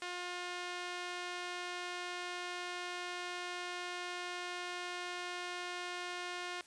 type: tone with band-pass filter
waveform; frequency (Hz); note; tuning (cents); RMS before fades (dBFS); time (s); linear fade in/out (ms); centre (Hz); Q
sawtooth; 356; F4; +33; -42; 0.02-6.61; 0; 2500; 0.66
effects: white hiss -61 dBFS RMS until 6.66 s + resampled to 22050 Hz